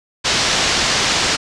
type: low-pass noise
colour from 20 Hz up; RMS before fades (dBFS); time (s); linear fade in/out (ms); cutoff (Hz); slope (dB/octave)
white; -17; 0.24-1.37; 20; 6000; 24
effects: resampled to 22050 Hz